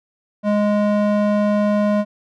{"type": "tone with band-pass filter", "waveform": "square", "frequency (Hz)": 207.7, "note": "G#3", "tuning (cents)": 0, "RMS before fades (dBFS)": -17, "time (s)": [0.43, 2.05], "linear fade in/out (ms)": 50, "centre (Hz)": 490, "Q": 1.2, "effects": []}